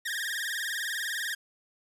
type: tone with vibrato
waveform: sawtooth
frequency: 1732 Hz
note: A6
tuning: 28 cents flat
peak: -27 dBFS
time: 0.05-1.35 s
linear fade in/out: 10 ms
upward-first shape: sine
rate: 20 Hz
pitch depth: 160 cents each way
effects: resampled to 32000 Hz + 9-bit